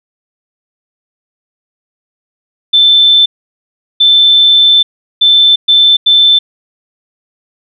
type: tone bursts at uneven times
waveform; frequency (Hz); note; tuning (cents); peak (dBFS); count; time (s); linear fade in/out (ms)
sine; 3536; A7; +8; -3; 5; 2.73-3.26 / 4-4.83 / 5.21-5.56 / 5.68-5.97 / 6.06-6.39; 10
effects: none